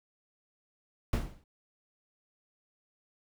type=noise with exponential decay; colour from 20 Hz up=brown; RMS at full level=-25 dBFS; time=1.13-1.44 s; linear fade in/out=2 ms; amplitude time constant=66 ms; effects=none